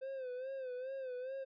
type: tone with vibrato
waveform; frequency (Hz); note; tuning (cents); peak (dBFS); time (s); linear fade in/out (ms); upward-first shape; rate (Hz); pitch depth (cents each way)
triangle; 518; C5; -17; -38; 0.01-1.45; 20; sine; 2.4; 78
effects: resampled to 11025 Hz